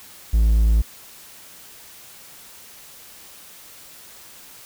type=tone; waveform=triangle; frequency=55 Hz; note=A1; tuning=in tune; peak=-11 dBFS; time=0.33-0.82 s; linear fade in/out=10 ms; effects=white hiss -44 dBFS RMS until 4.65 s